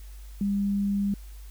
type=tone; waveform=sine; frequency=200.5 Hz; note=G3; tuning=39 cents sharp; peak=-23 dBFS; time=0.41-1.14 s; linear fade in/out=2 ms; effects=added 50 Hz sine -40 dBFS peak until 1.5 s + white hiss -56 dBFS RMS until 1.5 s